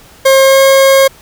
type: tone with pitch glide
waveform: 40% pulse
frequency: 536 to 540.4 Hz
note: C5 to C#5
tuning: +42 to -44 cents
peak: -3 dBFS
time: 0.25-1.08 s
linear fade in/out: 10 ms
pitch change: +14 cents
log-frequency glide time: 0.44-0.6 s
effects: pink hiss -40 dBFS RMS until 1.21 s